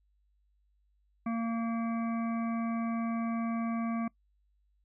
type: harmonic tone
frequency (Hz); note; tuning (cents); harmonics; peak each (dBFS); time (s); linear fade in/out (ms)
229.4; A#3; -28; 1 / 3 / 5 / 7 / 9 / 10; -30 / -41 / -40 / -53 / -52 / -50; 1.26-4.08; 5
effects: noise-tail reverb RT60 0.1 s tail -24 dB re dry + added 50 Hz sine -68 dBFS peak until 4.84 s